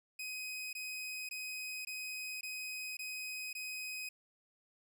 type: tone bursts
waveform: sawtooth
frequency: 2515 Hz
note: D#7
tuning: 18 cents sharp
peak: -37 dBFS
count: 7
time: 0.19-4.09 s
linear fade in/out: 5 ms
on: 540 ms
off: 20 ms
effects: none